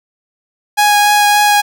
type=tone with vibrato; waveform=sawtooth; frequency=828 Hz; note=G#5; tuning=5 cents flat; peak=-4 dBFS; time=0.77-1.62 s; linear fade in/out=20 ms; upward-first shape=triangle; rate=3.5 Hz; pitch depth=10 cents each way; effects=none